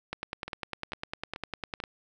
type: two click trains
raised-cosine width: 0.3 ms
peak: -22 / -17 dBFS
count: 4 / 18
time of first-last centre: 0.48-1.802 / 0.13-1.839 s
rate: 2.27 / 9.95 Hz
effects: none